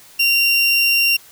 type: tone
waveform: 30% pulse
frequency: 2763 Hz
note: F7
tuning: 19 cents flat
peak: -10 dBFS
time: 0.19-1.17 s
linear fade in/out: 10 ms
effects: white hiss -45 dBFS RMS until 1.31 s